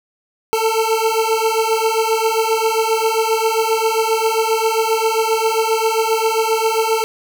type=beating tone pair; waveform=25% pulse; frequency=442.1 / 449.6 Hz; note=A4 / A4; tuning=+8 / +37 cents; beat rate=7.5 Hz; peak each=-14 dBFS; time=0.53-7.04 s; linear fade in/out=0 ms; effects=none